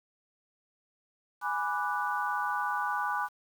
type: chord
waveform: sine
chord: G# half-diminished seventh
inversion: none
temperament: equal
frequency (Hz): 830.6 / 987.8 / 1174.7 / 1480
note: G#5 / B5 / D6 / F#6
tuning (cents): 0 / 0 / 0 / 0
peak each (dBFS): -34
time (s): 1.41-3.29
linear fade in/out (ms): 50
effects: 9-bit